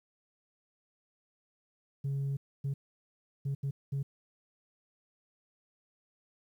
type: tone bursts at uneven times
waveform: sine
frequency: 138.4 Hz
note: C#3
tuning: 2 cents flat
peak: -28 dBFS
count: 5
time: 2.04-2.37 / 2.64-2.74 / 3.45-3.55 / 3.63-3.71 / 3.92-4.03 s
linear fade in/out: 10 ms
effects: tanh soft clip ceiling -29 dBFS + 11-bit